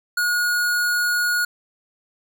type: tone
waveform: square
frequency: 1445 Hz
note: F#6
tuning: 41 cents flat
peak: -19 dBFS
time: 0.17-1.45 s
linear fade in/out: 5 ms
effects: none